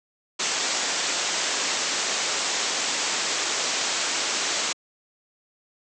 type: low-pass noise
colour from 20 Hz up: white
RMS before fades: -26 dBFS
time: 0.39-4.73 s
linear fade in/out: 10 ms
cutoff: 7800 Hz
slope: 96 dB/octave
effects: high-pass 300 Hz 12 dB/octave